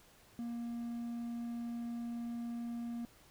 triangle tone, 235.5 Hz, A#3, 18 cents sharp, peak -36 dBFS, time 0.39-3.05 s, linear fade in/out 0 ms, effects pink hiss -63 dBFS RMS until 3.3 s

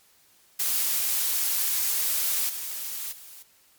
blue noise with level steps, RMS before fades -25 / -33 / -45 dBFS, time 0.59-3.43 s, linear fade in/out 10 ms, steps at 2.48 / 3.11 s, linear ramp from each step 20 ms, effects white hiss -60 dBFS RMS until 3.78 s + MP3 96 kbps

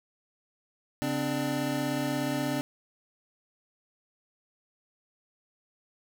square tone cluster, 139.9 / 258.3 / 295 / 595 Hz, C#3 / C4 / D4 / D5, +16 / -22 / +8 / +22 cents, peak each -36 / -33 / -33 / -36 dBFS, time 1.02-2.61 s, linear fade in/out 0 ms, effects none

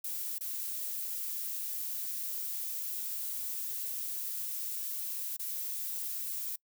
violet noise with dropouts, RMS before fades -37 dBFS, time 0.04-6.56 s, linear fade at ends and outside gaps 5 ms, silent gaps 0.384-0.408 / 5.367-5.393 s, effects noise-tail reverb RT60 0.1 s tail -26 dB re dry

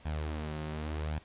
sawtooth tone with flanger, 76.7 Hz, D#2, 24 cents flat, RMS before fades -36 dBFS, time 0.05-1.19 s, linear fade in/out 10 ms, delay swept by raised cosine 1.2 to 5.6 ms, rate 0.88 Hz, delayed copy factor +0.55, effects pink hiss -58 dBFS RMS until 1.24 s + resampled to 8000 Hz

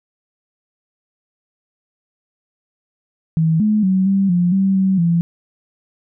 sine tone with pitch steps, 161.1 / 212.9 / 188.5 / 195.3 / 176.2 / 193.2 / 190.7 / 169.4 Hz, E3 / G#3 / F#3 / G3 / F3 / G3 / G3 / E3, -39 / +43 / +32 / -6 / +16 / -25 / -47 / +48 cents, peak -12 dBFS, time 3.37-5.21 s, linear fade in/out 0 ms, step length 230 ms, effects none

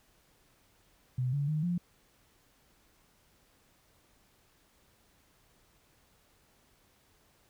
sine tone with pitch steps, 126.6 / 142.6 / 153.7 / 175.3 Hz, B2 / C#3 / D#3 / F3, +43 / +49 / -21 / +7 cents, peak -28 dBFS, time 1.18-1.78 s, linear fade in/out 5 ms, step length 150 ms, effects pink hiss -67 dBFS RMS until 7.49 s

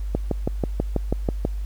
click train, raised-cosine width 2 ms, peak -8 dBFS, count 9, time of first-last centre 0.15-1.451 s, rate 6.15 Hz, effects added 50 Hz sine -25 dBFS peak until 1.65 s + pink hiss -53 dBFS RMS until 1.65 s

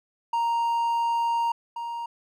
triangle tone pair in turn, 932 / 936.2 Hz, A#5 / A#5, -1 / +7 cents, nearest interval unison, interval 8 cents, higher second, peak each -20 / -28 dBFS, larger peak first, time 0.33-1.52 / 1.76-2.06 s, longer first, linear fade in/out 5 ms, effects none

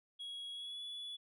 sine tone with pitch glide, 3322 to 3419 Hz, G#7 to G#7, 0 to +50 cents, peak -40 dBFS, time 0.19-1.17 s, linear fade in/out 20 ms, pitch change +50 cents, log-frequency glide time 0.52-0.82 s, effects tanh soft clip ceiling -42 dBFS

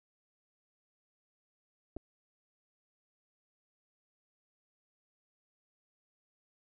clicks, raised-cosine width 2 ms, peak -29 dBFS, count 2, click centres 1.965 / 1.968 s, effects none

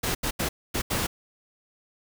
pink noise bursts at uneven times, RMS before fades -27 dBFS, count 5, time 0.03-0.15 / 0.23-0.31 / 0.39-0.49 / 0.74-0.82 / 0.9-1.07 s, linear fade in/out 10 ms, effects none

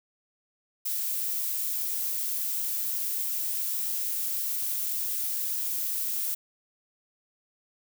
violet noise, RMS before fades -30 dBFS, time 0.85-6.35 s, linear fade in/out 10 ms, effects none

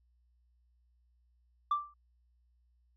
sine tone with exponential decay, 1174.7 Hz, D6, in tune, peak -22 dBFS, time 1.71-1.94 s, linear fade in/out 5 ms, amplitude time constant 49 ms, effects tanh soft clip ceiling -24 dBFS + added 60 Hz sine -67 dBFS peak until 2.96 s

